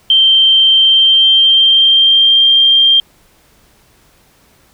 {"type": "tone with pitch glide", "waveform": "sine", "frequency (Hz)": [3136, 3183], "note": ["G7", "G7"], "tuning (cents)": [0, 26], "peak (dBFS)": -5, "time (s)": [0.1, 3], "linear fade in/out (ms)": 2, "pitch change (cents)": 26, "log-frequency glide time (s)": [0.8, 2.47], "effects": ["pink hiss -50 dBFS RMS until 4.73 s"]}